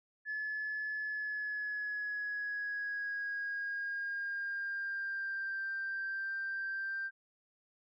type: tone with pitch glide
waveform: sine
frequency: 1718 to 1575.4 Hz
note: A6 to G6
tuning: -42 to +8 cents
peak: -34 dBFS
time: 0.25-7.11 s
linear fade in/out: 50 ms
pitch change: -150 cents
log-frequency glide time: 0.99-5.58 s
effects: tanh soft clip ceiling -31 dBFS